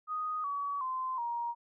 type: tone with pitch steps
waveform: sine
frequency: 1244.5 / 1134.6 / 1034.5 / 943.2 Hz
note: D#6 / C#6 / C6 / A#5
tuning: 0 / +40 / -20 / +20 cents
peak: -32 dBFS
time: 0.07-1.55 s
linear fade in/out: 50 ms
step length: 370 ms
effects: none